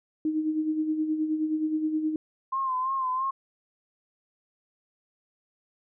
sine tone with tremolo, 311.1 Hz, D#4, in tune, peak -22 dBFS, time 0.25-2.16 s, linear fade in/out 2 ms, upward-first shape sine, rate 9.5 Hz, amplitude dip 55%
sine tone with vibrato, 1046.5 Hz, C6, in tune, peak -25 dBFS, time 2.52-3.31 s, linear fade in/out 10 ms, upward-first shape sine, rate 3 Hz, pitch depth 54 cents each way
effects none

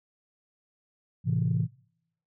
sine chord, A minor, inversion none, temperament just, 110 / 132 / 165 Hz, A2 / C3 / E3, 0 / +16 / +2 cents, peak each -27 dBFS, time 1.24-1.68 s, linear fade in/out 50 ms, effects noise-tail reverb RT60 0.8 s tail -26 dB re dry + tanh soft clip ceiling -16 dBFS

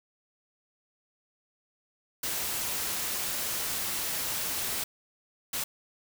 white noise bursts at uneven times, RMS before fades -32 dBFS, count 2, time 2.23-4.84 / 5.53-5.64 s, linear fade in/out 5 ms, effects none

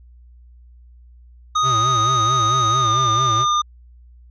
square tone with pitch glide, 1244.5 to 1209.1 Hz, D#6 to D#6, 0 to -50 cents, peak -16 dBFS, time 1.55-3.62 s, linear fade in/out 10 ms, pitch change -50 cents, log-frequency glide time 2.75-2.95 s
square tone with vibrato, 120 Hz, B2, 49 cents flat, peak -23 dBFS, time 1.62-3.46 s, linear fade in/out 50 ms, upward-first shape sine, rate 4.5 Hz, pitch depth 160 cents each way
effects added 60 Hz sine -43 dBFS peak until 4.3 s + resampled to 16000 Hz

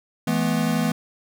square chord, E suspended fourth, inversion none, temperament equal with one note detuned, 164.81 / 214.6 / 246.9 Hz, E3 / A3 / B3, 0 / -43 / 0 cents, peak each -25 dBFS, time 0.27-0.92 s, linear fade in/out 5 ms, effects none

